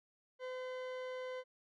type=tone; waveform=40% pulse; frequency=510 Hz; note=C5; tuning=44 cents flat; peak=-40 dBFS; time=0.39-1.44 s; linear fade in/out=50 ms; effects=low-pass 3000 Hz 12 dB/octave